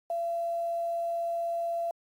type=tone with quantisation; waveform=sine; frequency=679 Hz; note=F5; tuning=49 cents flat; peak=-28 dBFS; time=0.1-1.91 s; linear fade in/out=2 ms; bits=9; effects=AAC 64 kbps